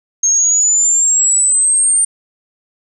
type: exponential sweep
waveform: sine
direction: up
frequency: 6440 to 8870 Hz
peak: -9 dBFS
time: 0.23-2.05 s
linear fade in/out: 5 ms
effects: none